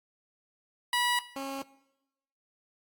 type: tone pair in turn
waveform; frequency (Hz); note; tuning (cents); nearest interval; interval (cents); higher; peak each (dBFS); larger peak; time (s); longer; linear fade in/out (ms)
15% pulse; 973 / 272.5; B5 / C#4; -26 / -29; octave + minor seventh; 2203; first; -19 / -28; first; 0.93-1.19 / 1.36-1.62; neither; 2
effects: noise-tail reverb RT60 0.9 s tail -19 dB re dry + AAC 64 kbps